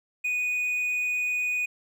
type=tone; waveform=triangle; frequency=2477 Hz; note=D#7; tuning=8 cents flat; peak=-23 dBFS; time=0.24-1.66 s; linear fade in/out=10 ms; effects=none